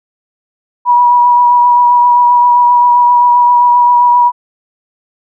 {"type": "tone with vibrato", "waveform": "sine", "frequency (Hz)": 970, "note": "B5", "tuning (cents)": -31, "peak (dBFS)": -4, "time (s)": [0.85, 4.32], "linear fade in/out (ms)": 50, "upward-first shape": "triangle", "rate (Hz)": 7.6, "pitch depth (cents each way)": 21, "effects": []}